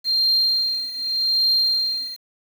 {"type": "tone with tremolo", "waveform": "sine", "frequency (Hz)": 4187, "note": "C8", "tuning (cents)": 0, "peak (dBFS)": -13, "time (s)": [0.04, 2.17], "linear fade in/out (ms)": 50, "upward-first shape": "triangle", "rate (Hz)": 0.85, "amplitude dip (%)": 85, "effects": ["tanh soft clip ceiling -12 dBFS", "7-bit"]}